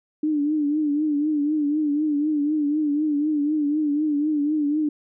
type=tone with vibrato; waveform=sine; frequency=298.3 Hz; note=D4; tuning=27 cents sharp; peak=-19 dBFS; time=0.23-4.89 s; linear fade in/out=5 ms; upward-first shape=triangle; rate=4 Hz; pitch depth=85 cents each way; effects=none